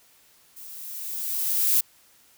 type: noise with level ramp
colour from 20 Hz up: violet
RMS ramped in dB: -43 to -19 dBFS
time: 0.56-1.81 s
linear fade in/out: 10 ms
effects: white hiss -58 dBFS RMS until 2.37 s